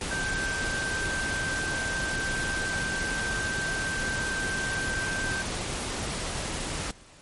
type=tone in noise; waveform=sine; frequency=1561 Hz; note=G6; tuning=8 cents flat; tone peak=-29 dBFS; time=0.11-5.42 s; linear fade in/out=2 ms; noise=pink; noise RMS=-32 dBFS; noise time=0.01-6.91 s; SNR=0 dB; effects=pink hiss -52 dBFS RMS until 7.21 s + MP3 48 kbps